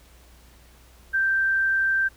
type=tone; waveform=sine; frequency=1568 Hz; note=G6; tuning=in tune; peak=-19 dBFS; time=1.13-2.09 s; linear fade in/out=20 ms; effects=added 60 Hz sine -51 dBFS peak until 2.16 s + pink hiss -55 dBFS RMS until 2.16 s